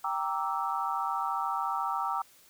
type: chord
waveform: sine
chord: E half-diminished seventh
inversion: first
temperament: equal with one note detuned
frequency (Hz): 784 / 932.3 / 1164.5 / 1318.5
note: G5 / Bb5 / D6 / E6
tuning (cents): 0 / 0 / -15 / 0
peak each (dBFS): -34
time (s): 0.04-2.22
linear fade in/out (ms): 5
effects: white hiss -59 dBFS RMS until 2.49 s